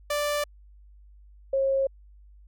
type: tone pair in turn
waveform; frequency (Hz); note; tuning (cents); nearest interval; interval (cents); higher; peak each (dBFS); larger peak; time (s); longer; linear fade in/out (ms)
sawtooth / sine; 587.3 / 540.8; D5 / C#5; 0 / -43; minor second; 143; first; -21; neither; 0.1-0.44 / 1.53-1.87; neither; 5
effects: added 50 Hz sine -49 dBFS peak until 2.47 s